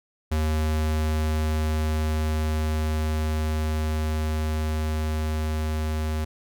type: tone with level ramp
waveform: square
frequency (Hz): 77.7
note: D#2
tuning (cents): -2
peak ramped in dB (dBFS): -22 to -25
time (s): 0.31-6.25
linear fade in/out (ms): 10
effects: none